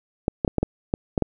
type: clicks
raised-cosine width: 2 ms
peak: -7 dBFS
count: 8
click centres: 0.281 / 0.448 / 0.478 / 0.583 / 0.63 / 0.939 / 1.178 / 1.223 s
effects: none